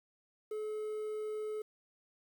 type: tone with quantisation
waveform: triangle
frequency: 428.9 Hz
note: A4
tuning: 44 cents flat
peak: -34 dBFS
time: 0.51-1.62 s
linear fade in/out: 5 ms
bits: 10
effects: none